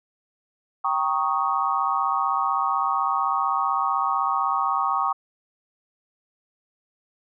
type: chord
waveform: sine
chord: Eb dominant seventh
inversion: first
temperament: equal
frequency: 784 / 932.3 / 1108.7 / 1244.5 Hz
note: G5 / Bb5 / Db6 / Eb6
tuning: 0 / 0 / 0 / 0 cents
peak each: -27 / -28 / -24 / -26 dBFS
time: 0.84-5.13 s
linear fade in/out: 10 ms
effects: none